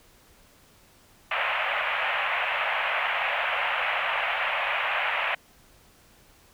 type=band-pass noise; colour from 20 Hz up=white; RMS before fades=-27 dBFS; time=1.31-5.35 s; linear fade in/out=5 ms; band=570 to 2800 Hz; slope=48 dB/octave; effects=pink hiss -57 dBFS RMS until 6.53 s